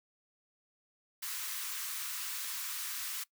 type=high-pass noise; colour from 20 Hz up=white; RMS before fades=-39 dBFS; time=1.22-3.24 s; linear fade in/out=10 ms; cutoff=1000 Hz; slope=48 dB/octave; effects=noise-tail reverb RT60 0.1 s tail -20 dB re dry